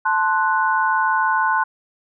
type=chord; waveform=sine; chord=F# diminished; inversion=first; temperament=equal; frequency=880 / 1046.5 / 1480 Hz; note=A5 / C6 / F#6; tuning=0 / 0 / 0 cents; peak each=-20 dBFS; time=0.05-1.64 s; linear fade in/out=10 ms; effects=none